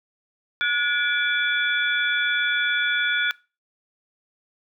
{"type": "tone cluster", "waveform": "sine", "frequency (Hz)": [1449, 1696, 2326, 3433], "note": ["F#6", "G#6", "D7", "A7"], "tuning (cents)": [-37, 36, -17, -43], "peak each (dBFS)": [-22, -29, -28, -27], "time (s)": [0.61, 3.31], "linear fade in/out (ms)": 0, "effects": ["noise-tail reverb RT60 0.3 s tail -21 dB re dry"]}